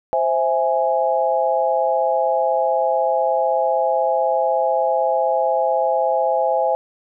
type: chord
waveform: sine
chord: C augmented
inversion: none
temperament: equal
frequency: 523.3 / 659.3 / 830.6 Hz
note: C5 / E5 / G#5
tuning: 0 / 0 / 0 cents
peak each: -20 dBFS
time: 0.13-6.75 s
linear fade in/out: 0 ms
effects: none